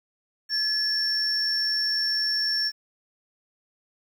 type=tone pair together; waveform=sine; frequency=1714 / 5442 Hz; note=A6 / F8; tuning=-46 / -46 cents; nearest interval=octave + minor sixth; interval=2000 cents; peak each=-30 / -22 dBFS; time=0.49-2.72 s; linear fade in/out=50 ms; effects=tanh soft clip ceiling -17 dBFS + 9-bit